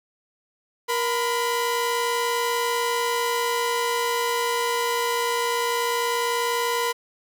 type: tone pair together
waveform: sawtooth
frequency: 471.8 / 1003.8 Hz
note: A#4 / B5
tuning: +21 / +28 cents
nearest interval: octave + minor second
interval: 1307 cents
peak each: -21 dBFS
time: 0.88-6.93 s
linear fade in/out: 20 ms
effects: none